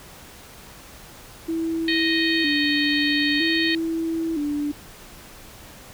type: tone with vibrato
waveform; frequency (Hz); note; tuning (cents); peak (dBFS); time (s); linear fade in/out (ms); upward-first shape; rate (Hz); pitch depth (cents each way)
sine; 309.6; D#4; -9; -22; 1.48-4.72; 10; square; 0.52; 96
type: harmonic tone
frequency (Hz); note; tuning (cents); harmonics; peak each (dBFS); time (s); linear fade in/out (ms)
623; D#5; +2; 3 / 4 / 5 / 6 / 7; -24 / -28 / -29 / -28 / -28; 1.88-3.75; 2
effects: pink hiss -44 dBFS RMS until 5.93 s